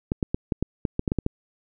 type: clicks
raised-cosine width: 3 ms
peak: -10 dBFS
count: 11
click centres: 0.119 / 0.228 / 0.345 / 0.522 / 0.626 / 0.852 / 0.994 / 1.078 / 1.119 / 1.187 / 1.264 s
effects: none